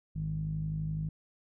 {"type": "tone with low-pass filter", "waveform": "sawtooth", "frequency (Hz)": 51.91, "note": "G#1", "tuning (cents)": 0, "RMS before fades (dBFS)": -34, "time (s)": [0.15, 1.09], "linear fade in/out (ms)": 5, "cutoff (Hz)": 160, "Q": 9.6, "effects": []}